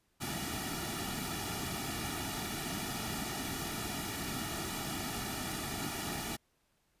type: noise with comb filter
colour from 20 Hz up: pink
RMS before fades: -38 dBFS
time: 0.2-6.37 s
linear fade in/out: 20 ms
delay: 1.9 ms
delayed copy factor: -0.85
effects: pink hiss -75 dBFS RMS until 7 s + resampled to 32000 Hz